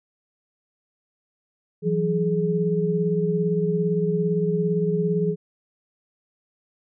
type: tone cluster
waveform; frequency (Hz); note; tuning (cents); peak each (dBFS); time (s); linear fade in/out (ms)
sine; 167 / 184.6 / 420.5; E3 / F#3 / G#4; +23 / -4 / +22; -23 / -27 / -23; 1.82-5.36; 50
effects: none